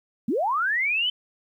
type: linear sweep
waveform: sine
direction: up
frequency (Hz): 191 to 3089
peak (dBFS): -21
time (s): 0.28-1.1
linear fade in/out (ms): 5
effects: 10-bit